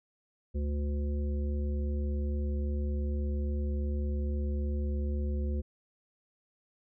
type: harmonic tone with a mistuned harmonic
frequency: 72.6 Hz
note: D2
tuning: 19 cents flat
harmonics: 1 / 3 / 5 / 7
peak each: -29 / -39 / -43 / -46 dBFS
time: 0.54-5.62 s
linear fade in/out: 20 ms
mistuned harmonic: 1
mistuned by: -20 cents
effects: none